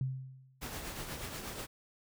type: tone with exponential decay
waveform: sine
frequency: 131.3 Hz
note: C3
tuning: 6 cents sharp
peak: -29 dBFS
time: 0.01-0.66 s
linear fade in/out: 2 ms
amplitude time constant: 140 ms
type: noise with tremolo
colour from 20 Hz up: pink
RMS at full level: -40 dBFS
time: 0.61-1.67 s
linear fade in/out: 20 ms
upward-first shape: triangle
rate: 8.3 Hz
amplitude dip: 50%
effects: none